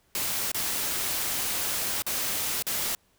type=noise with dropouts; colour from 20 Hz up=white; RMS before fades=-29 dBFS; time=0.15-2.95 s; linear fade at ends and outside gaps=1 ms; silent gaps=0.517-0.545 / 2.021-2.065 / 2.624-2.667 s; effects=pink hiss -66 dBFS RMS until 3.18 s